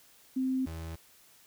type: tone pair in turn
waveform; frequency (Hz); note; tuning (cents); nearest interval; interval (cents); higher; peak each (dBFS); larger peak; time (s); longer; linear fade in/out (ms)
sine / 35% pulse; 260.8 / 81.51; C4 / E2; -5 / -19; octave + minor sixth; 2014; first; -27 / -36; first; 0.36-0.66 / 0.66-0.96; neither; 10
effects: white hiss -60 dBFS RMS until 1.46 s